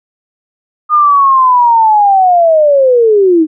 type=linear sweep; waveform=sine; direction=down; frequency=1228 to 302.8 Hz; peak=-4 dBFS; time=0.89-3.47 s; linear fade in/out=50 ms; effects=none

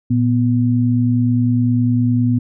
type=tone pair together; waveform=sine; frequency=116.2 / 246 Hz; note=A#2 / B3; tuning=-5 / -7 cents; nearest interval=octave + minor second; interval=1298 cents; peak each=-15 dBFS; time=0.1-2.39 s; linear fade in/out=10 ms; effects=none

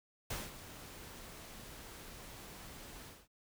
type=noise with ADSR envelope; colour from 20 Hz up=pink; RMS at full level=-39 dBFS; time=0.3-3.28 s; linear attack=6 ms; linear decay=200 ms; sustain=-12 dB; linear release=230 ms; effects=none

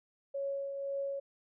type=tone with tremolo; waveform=sine; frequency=554.4 Hz; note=C#5; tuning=in tune; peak=-32 dBFS; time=0.34-1.2 s; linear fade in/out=10 ms; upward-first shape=triangle; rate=1.9 Hz; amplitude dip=45%; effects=none

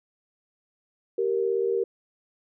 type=tone pair together; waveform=sine; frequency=389.1 / 466.2 Hz; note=G4 / A#4; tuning=-13 / 0 cents; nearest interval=minor third; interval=313 cents; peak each=-25 dBFS; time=1.18-1.84 s; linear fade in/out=5 ms; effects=none

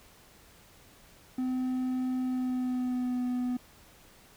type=tone with pitch glide; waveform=triangle; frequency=255.5 to 248.5 Hz; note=C4 to B3; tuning=-41 to +11 cents; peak=-26 dBFS; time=1.38-3.57 s; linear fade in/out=5 ms; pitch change=-48 cents; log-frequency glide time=2.22-3.22 s; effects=pink hiss -57 dBFS RMS until 4.36 s

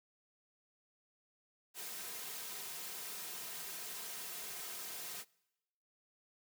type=noise with comb filter; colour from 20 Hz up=white; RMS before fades=-45 dBFS; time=1.74-5.25 s; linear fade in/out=50 ms; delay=3.5 ms; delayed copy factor=-0.55; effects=noise-tail reverb RT60 1.0 s tail -25 dB re dry + high-pass 200 Hz 12 dB/octave

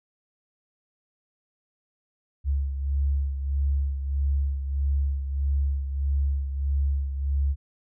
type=beating tone pair; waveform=sine; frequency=69.3 / 70.9 Hz; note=C#2 / C#2; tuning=0 / +40 cents; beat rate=1.6 Hz; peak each=-23 / -31 dBFS; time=2.44-7.56 s; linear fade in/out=50 ms; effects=none

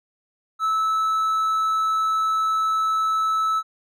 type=tone; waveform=triangle; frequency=1306 Hz; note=E6; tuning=17 cents flat; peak=-17 dBFS; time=0.59-3.63 s; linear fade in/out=50 ms; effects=none

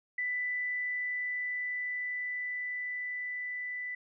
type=tone with level ramp; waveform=sine; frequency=1987 Hz; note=B6; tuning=10 cents sharp; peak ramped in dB=-30 to -35 dBFS; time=0.18-3.95 s; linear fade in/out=5 ms; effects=none

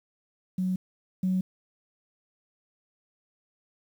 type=tone pair in turn; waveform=sine; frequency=185 / 185.99 Hz; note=F#3 / F#3; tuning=0 / +9 cents; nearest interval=unison; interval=9 cents; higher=second; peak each=-24 / -22 dBFS; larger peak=second; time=0.58-0.76 / 1.23-1.41 s; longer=neither; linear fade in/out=5 ms; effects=tanh soft clip ceiling -18 dBFS + 9-bit

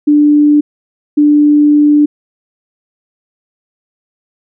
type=tone bursts at uneven times; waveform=sine; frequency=295.4 Hz; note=D4; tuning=10 cents sharp; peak=-4 dBFS; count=2; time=0.07-0.61 / 1.17-2.06 s; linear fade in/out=10 ms; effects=none

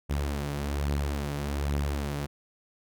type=beating tone pair; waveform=sawtooth; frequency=71.3 / 72.5 Hz; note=C#2 / D2; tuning=+49 / -22 cents; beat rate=1.2 Hz; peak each=-25 / -30 dBFS; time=0.09-2.27 s; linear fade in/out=20 ms; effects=none

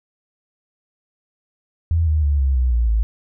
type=tone with pitch steps; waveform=sine; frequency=82.8 / 77.26 / 72.08 / 67.25 / 62.75 / 58.55 / 54.63 Hz; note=E2 / D#2 / D2 / C2 / B1 / A#1 / A1; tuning=+8 / -12 / -32 / +48 / +28 / +8 / -12 cents; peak=-14 dBFS; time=1.91-3.03 s; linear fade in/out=0 ms; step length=160 ms; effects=none

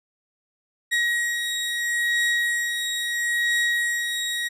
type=beating tone pair; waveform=35% pulse; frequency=1897 / 1897.75 Hz; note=A#6 / A#6; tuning=+30 / +30 cents; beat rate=0.75 Hz; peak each=-21 / -27 dBFS; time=0.91-4.49 s; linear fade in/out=20 ms; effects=low-pass 11000 Hz 12 dB/octave

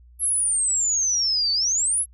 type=exponential two-way sweep; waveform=sine; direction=down then up; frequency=11320 to 4485 to 11320 Hz; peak=-19 dBFS; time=0.19-2.06 s; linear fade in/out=50 ms; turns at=1.52 s; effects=added 60 Hz sine -47 dBFS peak until 2.13 s

